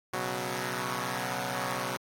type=chord; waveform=5% pulse; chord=B suspended second; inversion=none; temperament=equal; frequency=123.47 / 138.59 / 185 Hz; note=B2 / C#3 / F#3; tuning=0 / 0 / 0 cents; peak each=-24 / -27 / -24 dBFS; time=0.13-1.97 s; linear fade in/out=5 ms; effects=AAC 48 kbps